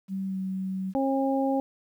sine tone with pitch glide, 192.3 to 189.43 Hz, G3 to F#3, -33 to +41 cents, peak -28 dBFS, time 0.08-0.94 s, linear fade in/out 50 ms, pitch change -26 cents, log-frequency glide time 0.26-0.38 s
harmonic tone, 270.3 Hz, C#4, 44 cents flat, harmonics 1 / 2 / 3, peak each -25 / -28 / -30 dBFS, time 0.95-1.6 s, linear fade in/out 0 ms
effects 10-bit

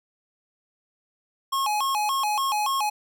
square tone with vibrato, 955 Hz, A#5, 42 cents sharp, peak -23 dBFS, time 1.52-2.9 s, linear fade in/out 10 ms, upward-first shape square, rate 3.5 Hz, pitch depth 220 cents each way, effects none

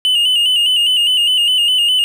triangle tone with vibrato, 2926 Hz, F#7, 20 cents flat, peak -9 dBFS, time 0.05-2.04 s, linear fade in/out 0 ms, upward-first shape square, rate 4.9 Hz, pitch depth 51 cents each way, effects none

